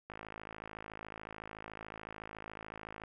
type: click train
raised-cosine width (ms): 0.5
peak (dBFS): -29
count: 159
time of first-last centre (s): 0.1-3.037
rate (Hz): 53.8
effects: none